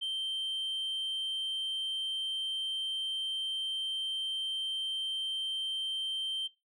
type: tone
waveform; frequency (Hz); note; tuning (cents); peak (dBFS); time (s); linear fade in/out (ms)
sine; 3130; G7; -3; -29; 0.01-6.48; 20
effects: noise-tail reverb RT60 0.2 s tail -20 dB re dry + tanh soft clip ceiling -31 dBFS